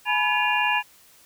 sine tone cluster, 844 / 981 / 1707 / 2435 / 2783 Hz, G#5 / B5 / G#6 / D#7 / F7, +28 / -12 / +47 / -38 / -7 cents, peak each -26 dBFS, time 0.05-0.83 s, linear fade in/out 50 ms, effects white hiss -54 dBFS RMS until 1.25 s

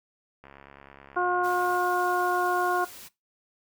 click train, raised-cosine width 0.5 ms, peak -32 dBFS, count 93, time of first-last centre 0.44-1.764 s, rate 69.5 Hz
harmonic tone, 358.4 Hz, F4, 45 cents sharp, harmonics 1 / 2 / 3 / 4, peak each -28 / -28 / -28 / -28 dBFS, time 1.16-2.85 s, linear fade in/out 10 ms
white noise, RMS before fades -45 dBFS, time 1.43-3.09 s, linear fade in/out 20 ms
effects noise-tail reverb RT60 0.2 s tail -19 dB re dry

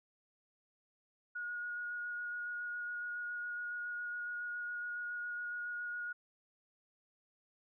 sine tone with vibrato, 1444 Hz, F#6, 43 cents flat, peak -38 dBFS, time 1.35-6.13 s, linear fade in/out 10 ms, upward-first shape square, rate 7.2 Hz, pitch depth 9 cents each way, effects none

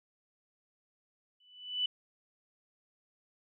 sine tone with exponential growth, 2983 Hz, F#7, 13 cents sharp, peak -26 dBFS, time 1.4-1.86 s, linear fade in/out 5 ms, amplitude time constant 100 ms, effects none

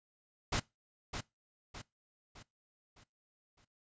pink noise with echo, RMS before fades -32 dBFS, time 0.52-0.6 s, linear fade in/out 10 ms, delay 610 ms, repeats 5, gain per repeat -7 dB, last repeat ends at 3.65 s, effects noise-tail reverb RT60 0.2 s tail -21 dB re dry + resampled to 16000 Hz

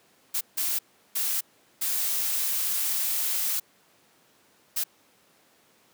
blue noise bursts at uneven times, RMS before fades -27 dBFS, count 5, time 0.34-0.41 / 0.57-0.79 / 1.15-1.41 / 1.81-3.6 / 4.76-4.84 s, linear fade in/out 10 ms, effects pink hiss -61 dBFS RMS until 5.93 s + high-pass 200 Hz 12 dB/octave

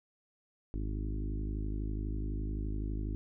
harmonic tone with a mistuned harmonic, 51.91 Hz, G#1, in tune, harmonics 1 / 2 / 3 / 4 / 5 / 6 / 7 / 8, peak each -34 / -41 / -48 / -48 / -45 / -45 / -51 / -58 dBFS, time 0.74-3.15 s, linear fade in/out 0 ms, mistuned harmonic 1, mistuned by -31 cents, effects none

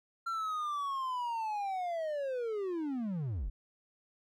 triangle linear sweep, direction down, 1368 to 32.87 Hz, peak -31 dBFS, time 0.26-3.5 s, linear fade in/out 10 ms, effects none

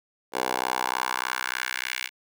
10% pulse tone with high-pass filter sweep, 63.3 Hz, B1, 43 cents sharp, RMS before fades -29 dBFS, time 0.32-2.1 s, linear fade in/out 50 ms, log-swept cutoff 560 to 2300 Hz, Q 2.1, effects none

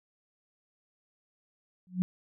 sine tone with exponential growth, 182 Hz, F#3, 28 cents flat, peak -20 dBFS, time 1.87-2.02 s, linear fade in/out 0 ms, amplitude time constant 32 ms, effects none

